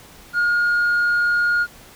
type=tone with tanh clipping; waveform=sine; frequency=1427 Hz; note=F6; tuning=37 cents sharp; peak=-16 dBFS; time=0.33-1.67 s; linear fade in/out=50 ms; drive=1 dB; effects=pink hiss -45 dBFS RMS until 1.95 s